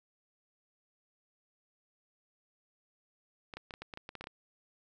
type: clicks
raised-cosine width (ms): 0.3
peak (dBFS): -27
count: 12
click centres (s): 3.538 / 3.57 / 3.708 / 3.739 / 3.82 / 3.938 / 3.974 / 4.091 / 4.153 / 4.21 / 4.241 / 4.271
effects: none